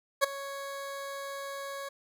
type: tone with ADSR envelope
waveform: 20% pulse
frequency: 554.4 Hz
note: C#5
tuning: in tune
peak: -14 dBFS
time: 0.21-1.89 s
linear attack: 28 ms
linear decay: 10 ms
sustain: -18 dB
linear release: 8 ms
effects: none